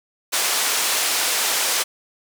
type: band-pass noise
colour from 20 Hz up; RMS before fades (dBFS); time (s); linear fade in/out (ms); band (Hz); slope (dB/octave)
white; -21; 0.32-1.84; 20; 450 to 9500; 12
effects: none